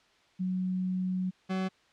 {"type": "tone pair in turn", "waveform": ["sine", "40% pulse"], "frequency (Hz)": [184.7, 188.25], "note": ["F#3", "F#3"], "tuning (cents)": [-3, 30], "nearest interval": "unison", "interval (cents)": 33, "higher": "second", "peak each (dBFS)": -28, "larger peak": "neither", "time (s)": [[0.39, 1.31], [1.49, 1.69]], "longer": "first", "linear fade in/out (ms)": 20, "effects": ["white hiss -64 dBFS RMS until 1.92 s", "low-pass 4000 Hz 12 dB/octave"]}